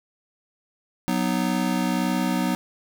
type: chord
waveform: square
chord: B major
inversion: second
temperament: just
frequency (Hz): 185.21 / 246.9 / 308.7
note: F#3 / B3 / D#4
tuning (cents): +2 / 0 / -14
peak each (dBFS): -26 / -26 / -29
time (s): 1.08-2.55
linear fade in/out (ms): 0
effects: none